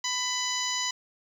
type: harmonic tone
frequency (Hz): 997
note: B5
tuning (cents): +16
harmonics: 1 / 2 / 3 / 4 / 5 / 6 / 7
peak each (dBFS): -35 / -35 / -35 / -35 / -35 / -35 / -35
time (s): 0.04-0.91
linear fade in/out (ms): 5
effects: 9-bit